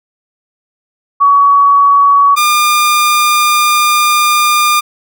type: tone pair in turn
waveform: sine / sawtooth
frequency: 1128 / 1204.8 Hz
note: C#6 / D6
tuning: +30 / +44 cents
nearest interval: minor second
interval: 114 cents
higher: second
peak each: -4 dBFS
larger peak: neither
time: 1.2-2.36 / 2.36-4.81 s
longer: second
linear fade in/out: 20 ms
effects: none